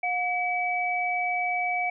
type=tone pair together; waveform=sine; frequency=720 / 2286 Hz; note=F#5 / D7; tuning=-47 / -47 cents; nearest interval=octave + minor sixth; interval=2000 cents; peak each=-27 dBFS; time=0.03-1.9 s; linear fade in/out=5 ms; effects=none